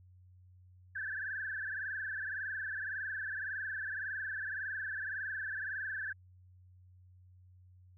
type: tone with frequency modulation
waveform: sine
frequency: 1641 Hz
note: G#6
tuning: 21 cents flat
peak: -36 dBFS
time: 0.95-6.13 s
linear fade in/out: 10 ms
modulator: 21.8 Hz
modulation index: 5.5
effects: added 91 Hz sine -57 dBFS peak until 7.97 s